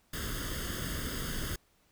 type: noise with comb filter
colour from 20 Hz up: pink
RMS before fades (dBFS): -36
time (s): 0.13-1.56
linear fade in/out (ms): 5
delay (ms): 0.61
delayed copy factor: +0.8
effects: pink hiss -69 dBFS RMS until 1.91 s